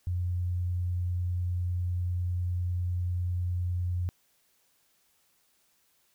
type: tone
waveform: sine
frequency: 89 Hz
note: F2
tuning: 33 cents sharp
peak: -27 dBFS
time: 0.07-4.09 s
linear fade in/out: 0 ms
effects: white hiss -69 dBFS RMS until 6.14 s